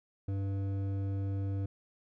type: tone with hard clipping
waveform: sine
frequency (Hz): 98.1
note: G2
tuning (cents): +2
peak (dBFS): -33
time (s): 0.28-1.66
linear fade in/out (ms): 5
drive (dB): 10
effects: none